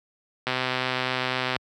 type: click train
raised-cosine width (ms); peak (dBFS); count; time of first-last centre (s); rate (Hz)
0.3; -9; 141; 0.47-1.564; 128
effects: high-pass 80 Hz 12 dB/octave